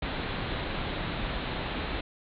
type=low-pass noise; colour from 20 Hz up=pink; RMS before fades=-33 dBFS; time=0.02-2.01 s; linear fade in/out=5 ms; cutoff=4100 Hz; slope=96 dB/octave; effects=none